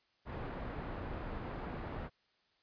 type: low-pass noise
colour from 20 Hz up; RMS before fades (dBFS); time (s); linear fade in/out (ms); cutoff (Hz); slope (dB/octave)
pink; -42; 0.25-2.1; 50; 1400; 12
effects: white hiss -74 dBFS RMS until 2.62 s + resampled to 11025 Hz